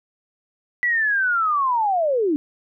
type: linear sweep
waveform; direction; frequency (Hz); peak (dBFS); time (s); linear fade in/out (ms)
sine; down; 1975.5 to 278.7; -17; 0.83-2.36; 0
effects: none